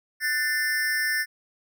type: tone with amplitude modulation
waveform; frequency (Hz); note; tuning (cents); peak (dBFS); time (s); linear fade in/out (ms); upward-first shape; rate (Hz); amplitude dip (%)
square; 1780; A6; +20; -20; 0.2-1.26; 50; sine; 294; 80
effects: none